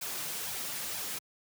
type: noise with flanger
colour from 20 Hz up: white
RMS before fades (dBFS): -37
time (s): 0.01-1.19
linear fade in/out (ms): 10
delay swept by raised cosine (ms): 1.2 to 7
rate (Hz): 2.1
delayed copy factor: +0.65
effects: high-pass 80 Hz 12 dB/octave